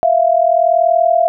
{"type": "tone pair together", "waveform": "sine", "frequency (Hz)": [657.9, 698.5], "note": ["E5", "F5"], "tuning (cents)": [-4, 0], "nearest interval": "minor second", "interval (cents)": 104, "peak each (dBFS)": -12, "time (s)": [0.03, 1.28], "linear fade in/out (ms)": 0, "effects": []}